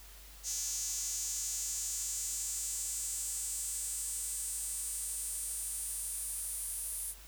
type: tone with high-pass filter sweep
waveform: square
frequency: 156.3 Hz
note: D#3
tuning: 8 cents sharp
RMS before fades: -38 dBFS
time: 0.43-7.15 s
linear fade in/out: 50 ms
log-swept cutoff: 6500 to 10000 Hz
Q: 4.3
effects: added 50 Hz sine -53 dBFS peak until 7.27 s + white hiss -55 dBFS RMS until 7.27 s